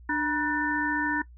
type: harmonic tone with a mistuned harmonic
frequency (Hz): 297.6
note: D4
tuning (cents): +23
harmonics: 1 / 3 / 5 / 6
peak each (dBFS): -29 / -30 / -31 / -29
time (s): 0.09-1.22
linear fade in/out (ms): 5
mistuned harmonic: 3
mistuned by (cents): +120
effects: noise-tail reverb RT60 0.1 s tail -20 dB re dry + added 60 Hz sine -46 dBFS peak until 1.37 s